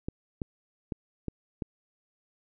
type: clicks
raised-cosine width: 3 ms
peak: -19 dBFS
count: 5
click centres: 0.085 / 0.418 / 0.922 / 1.283 / 1.622 s
effects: none